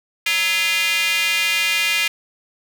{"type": "tone with high-pass filter", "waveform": "square", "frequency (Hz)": 186.9, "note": "F#3", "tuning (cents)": 18, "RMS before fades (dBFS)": -19, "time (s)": [0.26, 2.08], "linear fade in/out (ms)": 5, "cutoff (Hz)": 2400, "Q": 3.4, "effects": []}